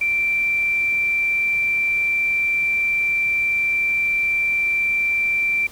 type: tone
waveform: sine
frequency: 2349 Hz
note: D7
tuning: in tune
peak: -17 dBFS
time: 0.01-5.67 s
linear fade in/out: 5 ms
effects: pink hiss -43 dBFS RMS until 5.71 s